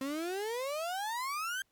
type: exponential sweep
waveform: 35% pulse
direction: up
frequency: 261.6 to 1602 Hz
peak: -32 dBFS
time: 0.01-1.62 s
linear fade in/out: 2 ms
effects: pink hiss -75 dBFS RMS until 1.71 s + MP3 96 kbps